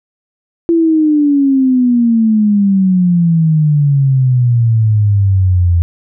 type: exponential sweep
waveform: sine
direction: down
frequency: 339 to 84.4 Hz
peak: -7 dBFS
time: 0.69-5.82 s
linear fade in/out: 0 ms
effects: none